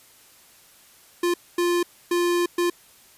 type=tone bursts at uneven times; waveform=square; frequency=349.2 Hz; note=F4; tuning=in tune; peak=-20 dBFS; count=4; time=1.23-1.34 / 1.58-1.83 / 2.11-2.46 / 2.58-2.7 s; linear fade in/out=5 ms; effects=white hiss -53 dBFS RMS until 3.17 s + resampled to 32000 Hz